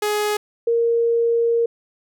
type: tone pair in turn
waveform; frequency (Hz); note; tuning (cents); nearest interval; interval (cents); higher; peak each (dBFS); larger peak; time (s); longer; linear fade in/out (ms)
sawtooth / sine; 419 / 465.7; G#4 / A#4; +15 / -2; major second; 183; second; -15; neither; 0.02-0.37 / 0.67-1.66; second; 5
effects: none